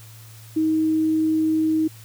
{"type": "tone", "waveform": "sine", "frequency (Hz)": 315.6, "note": "D#4", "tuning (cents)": 25, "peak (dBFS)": -17, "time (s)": [0.56, 1.88], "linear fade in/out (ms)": 10, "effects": ["added 111 Hz sine -42 dBFS peak until 2.04 s", "white hiss -48 dBFS RMS until 2.04 s"]}